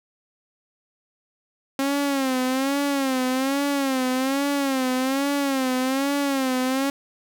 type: tone with vibrato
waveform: sawtooth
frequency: 269.1 Hz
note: C4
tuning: 49 cents sharp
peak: -17 dBFS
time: 1.79-6.9 s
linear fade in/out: 2 ms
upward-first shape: sine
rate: 1.2 Hz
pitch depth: 96 cents each way
effects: none